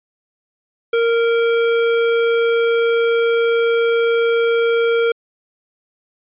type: tone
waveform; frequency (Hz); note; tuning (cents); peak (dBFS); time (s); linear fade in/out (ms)
square; 463.6; A#4; -10; -14; 0.93-5.12; 5
effects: resampled to 8000 Hz